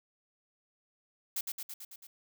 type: noise with echo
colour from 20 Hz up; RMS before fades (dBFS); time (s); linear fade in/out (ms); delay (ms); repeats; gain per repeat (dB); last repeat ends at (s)
blue; -34; 1.36-1.41; 5; 110; 6; -3; 2.07
effects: none